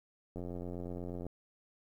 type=click train; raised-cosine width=2 ms; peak=-29 dBFS; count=81; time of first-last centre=0.36-1.266 s; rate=88.3 Hz; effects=11-bit